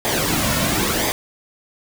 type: noise with flanger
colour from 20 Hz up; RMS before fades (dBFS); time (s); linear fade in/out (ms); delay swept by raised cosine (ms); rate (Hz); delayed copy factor
pink; -20; 0.05-1.12; 0; 0.71 to 2.51; 0.98; -0.65
effects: none